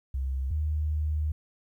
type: tone pair in turn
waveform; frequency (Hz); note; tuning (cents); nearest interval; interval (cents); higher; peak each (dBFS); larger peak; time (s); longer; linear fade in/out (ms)
sine; 66.4 / 76.3; C2 / D#2; +26 / -33; major second; 241; second; -27 / -25; second; 0.14-0.51 / 0.51-1.32; second; 5
effects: 11-bit